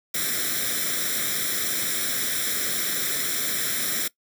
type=noise with comb filter; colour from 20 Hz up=white; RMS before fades=-26 dBFS; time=0.14-4.08 s; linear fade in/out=5 ms; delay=0.54 ms; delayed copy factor=+0.8; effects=noise-tail reverb RT60 0.1 s tail -20 dB re dry + high-pass 150 Hz 12 dB/octave